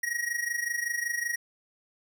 square tone with amplitude modulation, 1895 Hz, A#6, 28 cents sharp, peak -26 dBFS, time 0.03-1.36 s, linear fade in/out 5 ms, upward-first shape sine, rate 25.3 Hz, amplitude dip 75%, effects none

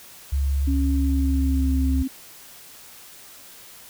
sine tone, 69.3 Hz, C#2, in tune, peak -19 dBFS, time 0.32-2.03 s, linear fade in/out 10 ms
sine tone with pitch glide, 274.9 to 264 Hz, C#4 to C4, -14 to +16 cents, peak -23 dBFS, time 0.67-2.08 s, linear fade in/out 10 ms, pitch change -70 cents, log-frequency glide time 0.96-1.72 s
effects white hiss -45 dBFS RMS until 3.89 s

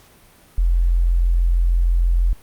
sine tone, 43.15 Hz, F1, 20 cents flat, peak -13 dBFS, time 0.58-2.33 s, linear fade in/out 0 ms, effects pink hiss -50 dBFS RMS until 2.42 s + Opus 48 kbps

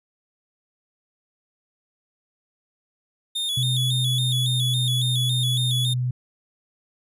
45% pulse tone with vibrato, 3520 Hz, A7, in tune, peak -23 dBFS, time 3.35-5.94 s, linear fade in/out 10 ms, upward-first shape square, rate 3.6 Hz, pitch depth 63 cents each way
sine tone with pitch glide, 126.9 to 125.08 Hz, B2 to B2, +47 to +22 cents, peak -21 dBFS, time 3.57-6.11 s, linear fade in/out 5 ms, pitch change -25 cents, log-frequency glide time 3.96-4.84 s
effects resampled to 32000 Hz

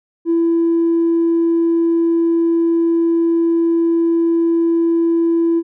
triangle tone with tanh clipping, 334.2 Hz, E4, 24 cents sharp, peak -12 dBFS, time 0.25-5.63 s, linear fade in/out 50 ms, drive 5 dB, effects none

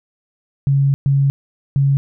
sine tone bursts at uneven times, 138.59 Hz, C#3, in tune, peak -11 dBFS, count 3, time 0.67-0.94 / 1.06-1.3 / 1.76-1.97 s, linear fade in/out 0 ms, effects none

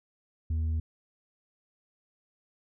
triangle tone with tanh clipping, 79.9 Hz, D#2, 47 cents sharp, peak -27 dBFS, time 0.5-0.8 s, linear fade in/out 5 ms, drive 8 dB, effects none

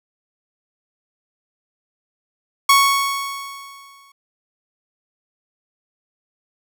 sawtooth tone with exponential decay, 1108.7 Hz, C#6, in tune, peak -5 dBFS, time 2.69-4.12 s, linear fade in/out 5 ms, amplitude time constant 310 ms, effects none

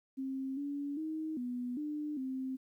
sine tone with pitch steps, 266.6 / 284.9 / 314.5 / 246.3 / 299.2 / 261.9 Hz, C4 / C#4 / D#4 / B3 / D4 / C4, +33 / +48 / +19 / -5 / +32 / +2 cents, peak -35 dBFS, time 0.17-2.57 s, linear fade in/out 20 ms, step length 400 ms, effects 12-bit

